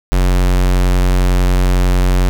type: tone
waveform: square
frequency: 45.52 Hz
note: F#1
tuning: 28 cents flat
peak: -10 dBFS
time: 0.12-2.29 s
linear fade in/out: 0 ms
effects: 7-bit